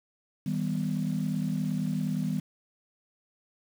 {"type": "chord", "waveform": "sine", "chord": "Eb augmented", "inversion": "none", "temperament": "equal with one note detuned", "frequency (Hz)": [158.65, 196, 246.9], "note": ["Eb3", "G3", "B3"], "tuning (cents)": [34, 0, 0], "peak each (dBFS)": [-30, -30, -32], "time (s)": [0.46, 2.4], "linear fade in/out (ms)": 5, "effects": ["tanh soft clip ceiling -19 dBFS", "8-bit"]}